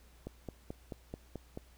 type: click train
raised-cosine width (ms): 2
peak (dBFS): -27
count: 7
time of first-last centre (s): 0.27-1.574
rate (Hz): 4.6
effects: added 60 Hz sine -59 dBFS peak until 1.77 s + pink hiss -65 dBFS RMS until 1.77 s